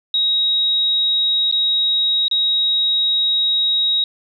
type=tone with dropouts; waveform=sine; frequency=3800 Hz; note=A#7; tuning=33 cents sharp; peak=-14 dBFS; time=0.14-4.04 s; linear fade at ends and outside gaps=2 ms; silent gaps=1.514-1.524 / 2.282-2.312 s; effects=none